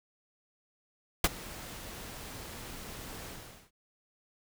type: noise with ADSR envelope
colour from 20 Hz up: pink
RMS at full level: -21 dBFS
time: 1.24-3.71 s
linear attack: 4 ms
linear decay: 34 ms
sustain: -23 dB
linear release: 450 ms
effects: none